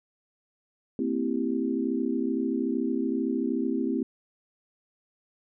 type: chord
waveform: sine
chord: C dominant seventh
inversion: third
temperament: equal with one note detuned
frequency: 228.3 / 261.6 / 329.6 / 392 Hz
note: Bb3 / C4 / E4 / G4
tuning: -36 / 0 / 0 / 0 cents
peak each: -31 / -28 / -31 / -33 dBFS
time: 0.99-4.03 s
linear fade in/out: 2 ms
effects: none